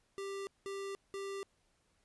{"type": "tone bursts", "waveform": "square", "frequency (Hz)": 393.8, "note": "G4", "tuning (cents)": 8, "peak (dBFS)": -40, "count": 3, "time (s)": [0.18, 1.43], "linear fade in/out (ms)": 0, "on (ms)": 290, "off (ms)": 190, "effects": ["pink hiss -75 dBFS RMS until 2.04 s", "resampled to 24000 Hz"]}